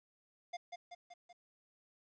square tone with echo, 704 Hz, F5, 14 cents sharp, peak -40 dBFS, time 0.53-0.57 s, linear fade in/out 10 ms, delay 190 ms, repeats 4, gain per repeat -4 dB, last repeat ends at 1.33 s, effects resampled to 16000 Hz + 12-bit

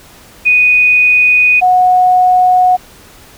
sine tone pair in turn, 2483 / 731.8 Hz, D#7 / F#5, -4 / -19 cents, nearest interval octave + major sixth, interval 2115 cents, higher first, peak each -5 dBFS, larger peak neither, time 0.45-1.61 / 1.61-2.77 s, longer neither, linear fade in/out 20 ms, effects pink hiss -39 dBFS RMS until 3.37 s

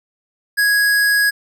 square tone, 1661.2 Hz, G#6, in tune, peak -13 dBFS, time 0.57-1.31 s, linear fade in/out 20 ms, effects none

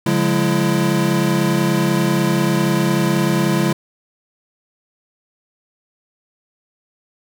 square tone cluster, 142.8 / 178.9 / 209.1 / 335.3 Hz, D3 / F3 / G#3 / E4, -48 / +42 / +12 / +30 cents, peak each -21 dBFS, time 0.06-3.73 s, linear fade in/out 5 ms, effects none

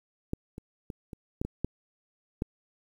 clicks, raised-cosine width 3 ms, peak -17 / -27 / -24 / -27 / -17 / -20 / -15 / -16 dBFS, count 8, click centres 0.334 / 0.581 / 0.902 / 1.132 / 1.415 / 1.45 / 1.646 / 2.421 s, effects 9-bit

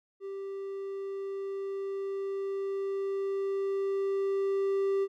triangle tone with level ramp, 392 Hz, G4, in tune, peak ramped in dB -34 to -23 dBFS, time 0.2-5.08 s, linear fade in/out 50 ms, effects none

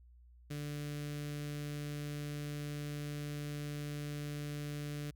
sawtooth tone with notch filter, 146.83 Hz, D3, in tune, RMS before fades -41 dBFS, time 0.5-5.11 s, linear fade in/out 10 ms, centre 890 Hz, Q 0.84, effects added 60 Hz sine -57 dBFS peak until 5.15 s

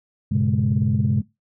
sine tone cluster, 99.1 / 120.8 / 138.2 / 208.7 Hz, G2 / B2 / C#3 / G#3, +19 / -38 / -5 / +9 cents, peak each -22 dBFS, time 0.31-1.22 s, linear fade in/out 10 ms, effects noise-tail reverb RT60 0.2 s tail -19 dB re dry + tanh soft clip ceiling -9 dBFS

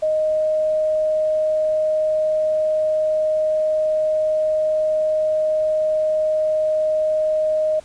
sine tone, 621 Hz, D#5, 3 cents flat, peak -16 dBFS, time 0.02-7.8 s, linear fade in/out 10 ms, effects pink hiss -48 dBFS RMS until 7.84 s + resampled to 22050 Hz

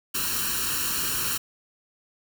white noise with comb filter, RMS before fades -27 dBFS, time 0.14-1.38 s, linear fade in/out 10 ms, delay 0.71 ms, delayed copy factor +0.85, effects none

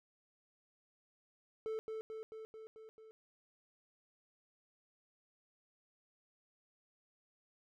triangle tone with echo, 440 Hz, A4, in tune, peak -35 dBFS, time 1.66-1.79 s, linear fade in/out 0 ms, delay 220 ms, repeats 6, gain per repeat -3 dB, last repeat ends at 3.11 s, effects none

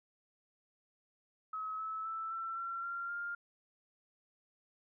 sine tone with pitch steps, 1282 / 1301.4 / 1321.1 / 1341.1 / 1361.4 / 1382 / 1402.9 Hz, E6 / E6 / E6 / E6 / F6 / F6 / F6, -49 / -23 / +3 / +29 / -45 / -19 / +7 cents, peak -37 dBFS, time 1.53-3.35 s, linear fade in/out 5 ms, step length 260 ms, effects none

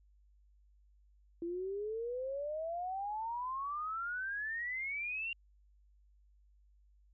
sine exponential sweep, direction up, 334.1 to 2794 Hz, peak -36 dBFS, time 1.42-5.33 s, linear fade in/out 2 ms, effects added 50 Hz sine -63 dBFS peak until 7.13 s

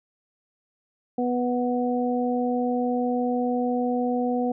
harmonic tone, 246.2 Hz, B3, 5 cents flat, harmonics 1 / 2 / 3, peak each -24 / -27 / -29 dBFS, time 1.18-4.52 s, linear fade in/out 5 ms, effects none

